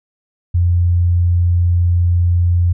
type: tone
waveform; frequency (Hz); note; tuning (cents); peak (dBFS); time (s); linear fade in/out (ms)
sine; 87.4; F2; +2; -10; 0.54-2.73; 10
effects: none